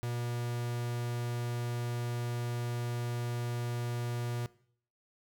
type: tone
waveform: 45% pulse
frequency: 120 Hz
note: B2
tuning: 49 cents flat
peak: -33 dBFS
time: 0.03-4.46 s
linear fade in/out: 0 ms
effects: noise-tail reverb RT60 0.6 s tail -20 dB re dry